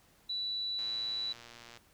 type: tone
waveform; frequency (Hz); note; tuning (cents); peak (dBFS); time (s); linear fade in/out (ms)
sine; 3951; B7; 0; -33; 0.29-1.33; 10
type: click train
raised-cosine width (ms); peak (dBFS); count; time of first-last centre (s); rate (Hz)
0.2; -33; 117; 0.79-1.773; 118
effects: pink hiss -65 dBFS RMS until 1.93 s